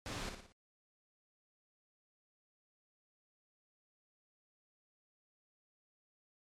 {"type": "noise with echo", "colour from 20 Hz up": "pink", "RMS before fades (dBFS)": -42, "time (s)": [0.06, 0.29], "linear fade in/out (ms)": 0, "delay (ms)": 58, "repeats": 4, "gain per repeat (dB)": -6, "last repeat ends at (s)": 0.522, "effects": ["low-pass 7000 Hz 12 dB/octave", "MP3 64 kbps"]}